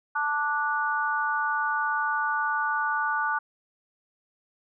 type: chord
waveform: sine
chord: D major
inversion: second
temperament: just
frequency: 881 / 1174.7 / 1468.3 Hz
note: A5 / D6 / F#6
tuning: +2 / 0 / -14 cents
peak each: -29 / -29 / -27 dBFS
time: 0.15-3.39 s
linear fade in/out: 10 ms
effects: none